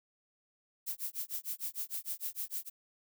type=noise with tremolo; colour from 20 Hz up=violet; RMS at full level=-36 dBFS; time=0.86-2.7 s; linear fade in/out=20 ms; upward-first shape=sine; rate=6.6 Hz; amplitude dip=100%; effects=none